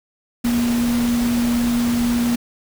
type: tone in noise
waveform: sine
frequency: 238.4 Hz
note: A#3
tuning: 39 cents sharp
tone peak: -16 dBFS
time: 0.44-2.36 s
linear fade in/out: 10 ms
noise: pink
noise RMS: -28 dBFS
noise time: 0.44-2.36 s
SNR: +9 dB
effects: none